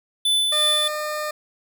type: tone with tremolo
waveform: square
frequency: 3500 Hz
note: A7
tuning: 10 cents flat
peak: -17 dBFS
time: 0.25-0.88 s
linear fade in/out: 5 ms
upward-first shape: sine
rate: 3 Hz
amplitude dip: 30%
type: tone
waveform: 20% pulse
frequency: 606 Hz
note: D#5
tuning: 46 cents flat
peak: -20 dBFS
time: 0.52-1.31 s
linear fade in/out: 5 ms
effects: none